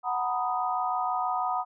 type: chord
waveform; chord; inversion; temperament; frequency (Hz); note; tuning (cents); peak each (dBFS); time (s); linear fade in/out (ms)
sine; B major seventh; second; equal with one note detuned; 740 / 921.6 / 987.8 / 1244.5; F#5 / A#5 / B5 / D#6; 0 / -20 / 0 / 0; -29 / -35 / -32 / -31; 0.03-1.65; 50
effects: none